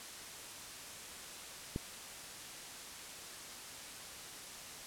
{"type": "click", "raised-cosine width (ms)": 3, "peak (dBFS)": -23, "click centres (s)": 1.761, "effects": ["white hiss -48 dBFS RMS until 4.86 s", "low-pass 10000 Hz 12 dB/octave"]}